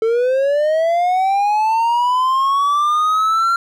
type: linear sweep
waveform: triangle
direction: up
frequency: 440 to 1378 Hz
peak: -11 dBFS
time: 0.02-3.56 s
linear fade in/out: 2 ms
effects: none